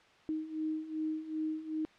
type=beating tone pair; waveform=sine; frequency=311.1 / 313.7 Hz; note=D#4 / D#4; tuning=0 / +14 cents; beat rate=2.6 Hz; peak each=-39 / -35 dBFS; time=0.29-1.85 s; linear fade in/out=0 ms; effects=white hiss -61 dBFS RMS until 1.98 s + low-pass 3000 Hz 12 dB/octave